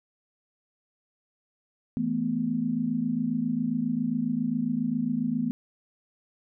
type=chord; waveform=sine; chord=E suspended fourth; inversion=none; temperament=just; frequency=164.81 / 219.8 / 247.2 Hz; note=E3 / A3 / B3; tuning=0 / -2 / +2 cents; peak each=-33 / -29 / -27 dBFS; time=1.97-5.51 s; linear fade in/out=0 ms; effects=none